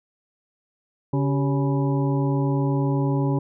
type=harmonic tone with a mistuned harmonic; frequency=140 Hz; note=C#3; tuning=18 cents sharp; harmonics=1 / 2 / 3 / 4 / 6 / 7; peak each=-21 / -25 / -29 / -34 / -35 / -35 dBFS; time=1.13-3.39 s; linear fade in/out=5 ms; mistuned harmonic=3; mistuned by=-120 cents; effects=none